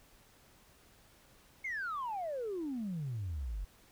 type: exponential sweep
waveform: sine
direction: down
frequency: 2205 to 43.65 Hz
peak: -34 dBFS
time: 1.64-3.65 s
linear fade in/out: 10 ms
effects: tanh soft clip ceiling -32 dBFS + pink hiss -63 dBFS RMS until 3.91 s